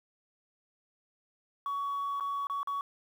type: tone with dropouts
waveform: sine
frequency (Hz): 1124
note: C#6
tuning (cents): +24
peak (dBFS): -29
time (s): 1.66-2.81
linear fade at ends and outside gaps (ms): 1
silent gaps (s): 2.199-2.207 / 2.47-2.498 / 2.631-2.673
effects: tanh soft clip ceiling -29 dBFS + 10-bit